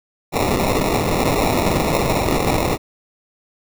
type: noise with sample-and-hold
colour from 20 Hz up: white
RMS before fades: -18 dBFS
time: 0.32-2.78 s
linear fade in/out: 50 ms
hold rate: 1575 Hz
effects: none